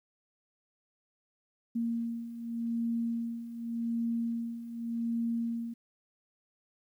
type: beating tone pair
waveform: sine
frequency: 231.5 / 232.36 Hz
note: A#3 / A#3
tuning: -12 / -5 cents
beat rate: 0.86 Hz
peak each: -37 / -32 dBFS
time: 1.75-5.74 s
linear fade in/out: 10 ms
effects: 11-bit